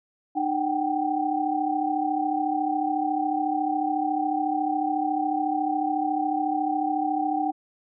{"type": "tone cluster", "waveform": "sine", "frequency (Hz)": [304.3, 753, 787], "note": ["D#4", "F#5", "G5"], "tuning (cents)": [-38, 30, 7], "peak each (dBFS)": -27, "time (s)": [0.35, 7.52], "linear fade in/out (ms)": 20, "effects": []}